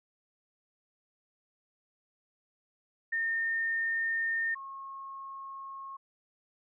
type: tone pair in turn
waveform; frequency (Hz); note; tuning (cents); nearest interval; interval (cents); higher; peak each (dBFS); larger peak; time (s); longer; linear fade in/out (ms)
sine; 1822 / 1085.8; A#6 / C#6; -40 / -36; major sixth; 896; first; -28 / -40; first; 3.12-4.55 / 4.55-5.97; first; 10
effects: none